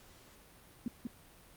sine tone with echo, 235.9 Hz, A#3, 21 cents sharp, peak -32 dBFS, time 0.86-0.88 s, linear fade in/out 2 ms, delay 190 ms, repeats 1, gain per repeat -3 dB, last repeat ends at 1.07 s, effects pink hiss -59 dBFS RMS until 1.56 s + Opus 48 kbps

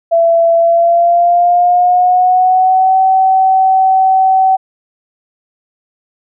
sine tone with pitch glide, 670 to 760.8 Hz, E5 to F#5, +28 to +48 cents, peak -6 dBFS, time 0.11-4.57 s, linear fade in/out 20 ms, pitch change +220 cents, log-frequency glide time 0.56-2.98 s, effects none

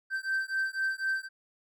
triangle beating tone pair, 1555 / 1559 Hz, G6 / G6, -14 / -10 cents, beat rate 4 Hz, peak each -30 dBFS, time 0.1-1.29 s, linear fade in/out 50 ms, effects none

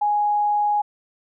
sine tone, 830.6 Hz, G#5, in tune, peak -17 dBFS, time 0.01-0.82 s, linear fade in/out 10 ms, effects none

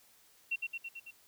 sine tone with echo, 2726 Hz, F7, 43 cents flat, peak -30 dBFS, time 0.51-0.56 s, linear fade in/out 10 ms, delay 110 ms, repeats 5, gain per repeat -3 dB, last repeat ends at 1.11 s, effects white hiss -64 dBFS RMS until 1.27 s

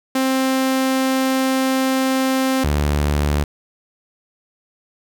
sawtooth tone pair in turn, 263.4 / 73.28 Hz, C4 / D2, +12 / -3 cents, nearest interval octave + minor seventh, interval 2215 cents, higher first, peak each -12 dBFS, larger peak neither, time 0.15-2.64 / 2.64-3.44 s, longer first, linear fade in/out 5 ms, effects none

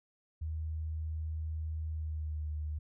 sine tone with pitch glide, 78.8 to 76.12 Hz, D#2 to D#2, +23 to -37 cents, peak -34 dBFS, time 0.41-2.79 s, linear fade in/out 10 ms, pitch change -60 cents, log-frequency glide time 1.9-2.47 s, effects none

